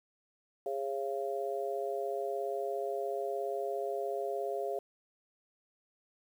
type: harmonic tone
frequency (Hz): 137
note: C#3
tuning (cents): -20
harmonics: 3 / 4 / 5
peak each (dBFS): -36 / -38 / -37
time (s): 0.66-4.79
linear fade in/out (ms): 2
effects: 10-bit